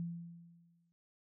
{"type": "tone with exponential decay", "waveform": "sine", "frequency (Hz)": 170, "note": "F3", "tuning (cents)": -46, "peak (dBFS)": -35, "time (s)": [0, 0.92], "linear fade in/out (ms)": 0, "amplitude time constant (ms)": 200, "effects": []}